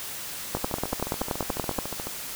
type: two click trains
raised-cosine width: 1 ms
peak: -11 / -18 dBFS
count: 14 / 22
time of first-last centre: 0.55-1.788 / 0.57-2.07 s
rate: 10.5 / 14 Hz
effects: white hiss -36 dBFS RMS until 2.35 s